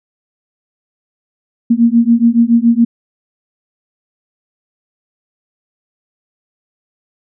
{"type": "beating tone pair", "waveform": "sine", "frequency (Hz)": [230, 237.1], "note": ["A#3", "A#3"], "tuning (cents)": [-23, 30], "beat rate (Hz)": 7.1, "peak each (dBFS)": -10, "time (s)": [1.7, 2.85], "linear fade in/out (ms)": 10, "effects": []}